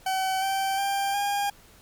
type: tone with pitch steps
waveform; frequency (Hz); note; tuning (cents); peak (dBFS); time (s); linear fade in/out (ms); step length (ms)
40% pulse; 760 / 776 / 792.3 / 808.9; F#5 / G5 / G5 / G#5; +46 / -18 / +18 / -46; -23; 0.06-1.5; 5; 360
effects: pink hiss -54 dBFS RMS until 1.81 s + MP3 96 kbps